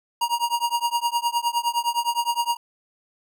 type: tone with tremolo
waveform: square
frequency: 945 Hz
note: A#5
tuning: 23 cents sharp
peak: -18 dBFS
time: 0.21-2.57 s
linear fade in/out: 5 ms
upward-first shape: triangle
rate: 9.7 Hz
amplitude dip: 100%
effects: none